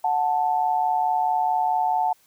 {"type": "tone pair together", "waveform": "sine", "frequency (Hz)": [735.4, 880], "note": ["F#5", "A5"], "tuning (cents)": [-11, 0], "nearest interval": "minor third", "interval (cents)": 311, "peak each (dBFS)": -22, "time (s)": [0.04, 2.13], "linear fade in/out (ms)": 5, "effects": ["white hiss -60 dBFS RMS until 2.26 s"]}